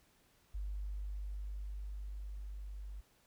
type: tone with level ramp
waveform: sine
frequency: 49.98 Hz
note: G1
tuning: 34 cents sharp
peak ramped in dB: -37 to -43 dBFS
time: 0.54-3.01 s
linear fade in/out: 10 ms
effects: pink hiss -70 dBFS RMS until 3.26 s